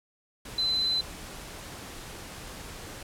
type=tone in noise; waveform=sine; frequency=4041 Hz; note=B7; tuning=39 cents sharp; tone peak=-24 dBFS; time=0.58-1.01 s; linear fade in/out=5 ms; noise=pink; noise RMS=-42 dBFS; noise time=0.45-3.03 s; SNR=+15 dB; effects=low-pass 12000 Hz 12 dB/octave